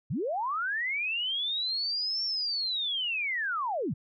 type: linear two-way sweep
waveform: sine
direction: up then down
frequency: 97.3 to 5490 to 97.3 Hz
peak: -28 dBFS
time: 0.1-3.94 s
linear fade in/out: 10 ms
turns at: 2.24 s
effects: none